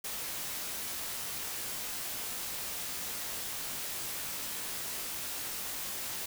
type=noise with comb filter; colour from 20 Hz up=white; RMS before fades=-38 dBFS; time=0.04-6.26 s; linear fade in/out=5 ms; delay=19 ms; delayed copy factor=-0.5; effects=none